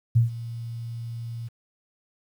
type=tone with ADSR envelope; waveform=sine; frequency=116.54 Hz; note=A#2; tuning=in tune; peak=-13 dBFS; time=0.15-1.49 s; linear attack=15 ms; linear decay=130 ms; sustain=-18 dB; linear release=20 ms; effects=9-bit